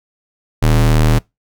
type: ring-modulated tone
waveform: square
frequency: 77.5 Hz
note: D#2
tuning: 6 cents flat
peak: -7 dBFS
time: 0.62-1.19 s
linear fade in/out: 10 ms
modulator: 39.4 Hz
effects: noise-tail reverb RT60 0.2 s tail -24 dB re dry